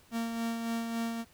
45% pulse tone with tremolo, 230 Hz, A#3, 23 cents flat, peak -30 dBFS, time 0.11-1.25 s, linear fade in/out 50 ms, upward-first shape sine, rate 3.6 Hz, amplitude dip 40%, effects pink hiss -61 dBFS RMS until 1.33 s

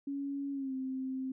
sine tone with pitch glide, 279.4 to 262.2 Hz, C#4 to C4, +14 to +4 cents, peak -34 dBFS, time 0.07-1.32 s, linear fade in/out 5 ms, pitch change -110 cents, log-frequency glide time 0.52-0.74 s, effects none

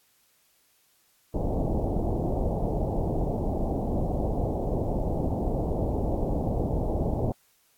pink low-pass noise, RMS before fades -27 dBFS, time 1.34-7.32 s, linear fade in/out 2 ms, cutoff 790 Hz, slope 48 dB/octave, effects white hiss -65 dBFS RMS until 7.77 s + AAC 64 kbps

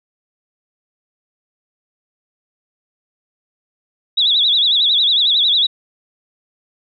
sine tone with vibrato, 3624 Hz, A#7, 50 cents flat, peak -11 dBFS, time 4.17-5.67 s, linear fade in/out 10 ms, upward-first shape sine, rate 11 Hz, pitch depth 150 cents each way, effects none

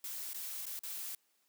blue noise with dropouts, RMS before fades -42 dBFS, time 0.04-1.15 s, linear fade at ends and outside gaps 2 ms, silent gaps 0.333-0.344 / 0.656-0.665 / 0.792-0.834 s, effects white hiss -75 dBFS RMS until 1.48 s + high-pass 200 Hz 12 dB/octave

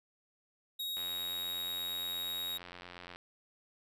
45% pulse tone, 3782 Hz, A#7, 24 cents sharp, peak -36 dBFS, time 0.79-2.58 s, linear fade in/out 10 ms
click train, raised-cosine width 0.3 ms, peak -31 dBFS, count 195, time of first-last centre 0.97-3.16 s, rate 88.6 Hz
effects none

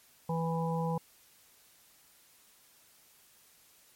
harmonic tone, 164.9 Hz, E3, 1 cent sharp, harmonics 1 / 3 / 5 / 6, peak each -31 / -36 / -38 / -39 dBFS, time 0.29-0.98 s, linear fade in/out 5 ms, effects white hiss -62 dBFS RMS until 3.95 s + MP3 64 kbps

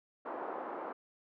white band-pass noise, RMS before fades -41 dBFS, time 0.25-0.93 s, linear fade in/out 10 ms, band 300 to 1100 Hz, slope 24 dB/octave, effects none

